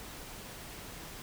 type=silence; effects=pink hiss -46 dBFS RMS until 1.22 s